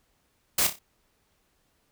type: noise with echo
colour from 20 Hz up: white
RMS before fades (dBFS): -23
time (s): 0.58-0.67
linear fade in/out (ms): 5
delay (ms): 30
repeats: 4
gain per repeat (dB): -8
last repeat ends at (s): 0.79
effects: pink hiss -70 dBFS RMS until 1.91 s